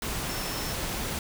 sine tone in noise, 5400 Hz, E8, 41 cents sharp, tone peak -40 dBFS, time 0.29-0.73 s, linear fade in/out 2 ms, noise pink, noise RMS -32 dBFS, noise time 0.02-1.19 s, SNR -11 dB, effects none

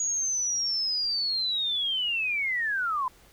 sine linear sweep, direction down, 6750 to 987 Hz, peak -25 dBFS, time 0-3.08 s, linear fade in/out 2 ms, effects pink hiss -57 dBFS RMS until 3.32 s

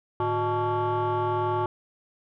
sine tone with frequency modulation, 617 Hz, D#5, 15 cents flat, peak -21 dBFS, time 0.2-1.66 s, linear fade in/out 2 ms, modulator 255 Hz, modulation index 2, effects tanh soft clip ceiling -21 dBFS

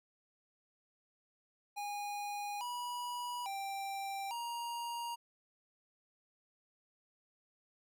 square tone with pitch steps, 820 / 973 / 786 / 943 Hz, G#5 / B5 / G5 / A#5, -22 / -26 / +4 / +20 cents, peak -39 dBFS, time 1.76-5.16 s, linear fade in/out 20 ms, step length 850 ms, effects none

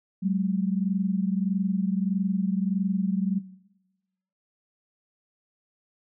sine tone pair together, 187.6 / 209.2 Hz, F#3 / G#3, +24 / +13 cents, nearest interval major second, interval 189 cents, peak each -23 / -27 dBFS, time 0.22-3.4 s, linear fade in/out 20 ms, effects noise-tail reverb RT60 1.0 s tail -20 dB re dry

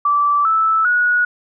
sine tone with pitch steps, 1162 / 1314 / 1458 Hz, D6 / E6 / F#6, -19 / -6 / -26 cents, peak -12 dBFS, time 0.05-1.25 s, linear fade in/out 5 ms, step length 400 ms, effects none

